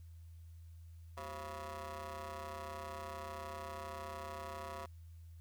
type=ring-modulated tone; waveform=20% pulse; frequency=148.1 Hz; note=D3; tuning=15 cents sharp; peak=-36 dBFS; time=1.17-4.86 s; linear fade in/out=5 ms; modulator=831 Hz; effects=added 83 Hz sine -51 dBFS peak until 5.4 s + white hiss -75 dBFS RMS until 5.4 s